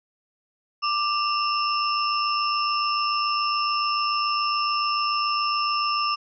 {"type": "tone cluster", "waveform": "sine", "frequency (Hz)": [1182, 2700, 2807, 5300], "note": ["D6", "E7", "F7", "E8"], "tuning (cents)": [11, 41, 8, 9], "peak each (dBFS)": [-23, -32, -32, -28], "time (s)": [0.82, 6.16], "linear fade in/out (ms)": 20, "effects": []}